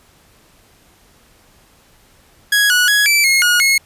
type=tone with pitch steps; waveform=sawtooth; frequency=1663 / 1467 / 1672 / 2325 / 2158 / 1444 / 2170 Hz; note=G#6 / F#6 / G#6 / D7 / C#7 / F#6 / C#7; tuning=+2 / -15 / +11 / -18 / -47 / -43 / -37 cents; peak=-7 dBFS; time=2.52-3.78 s; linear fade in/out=5 ms; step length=180 ms; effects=pink hiss -51 dBFS RMS until 3.85 s + resampled to 32000 Hz